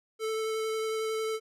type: tone with vibrato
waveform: square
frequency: 440 Hz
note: A4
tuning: in tune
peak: -30 dBFS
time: 0.19-1.4 s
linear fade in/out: 50 ms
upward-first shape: sine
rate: 11 Hz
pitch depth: 10 cents each way
effects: low-pass 12000 Hz 12 dB/octave